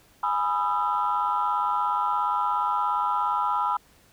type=chord; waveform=sine; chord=E major seventh; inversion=first; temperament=equal with one note detuned; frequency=830.6 / 987.8 / 1244.5 / 1341.6 Hz; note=G#5 / B5 / D#6 / E6; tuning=0 / 0 / 0 / +30 cents; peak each=-28 / -25 / -29 / -28 dBFS; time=0.23-3.77 s; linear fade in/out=5 ms; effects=tanh soft clip ceiling -14 dBFS + pink hiss -58 dBFS RMS until 4.12 s